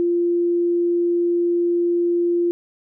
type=tone; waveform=sine; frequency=346.3 Hz; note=F4; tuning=15 cents flat; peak=-16 dBFS; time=0-2.51 s; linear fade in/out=0 ms; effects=none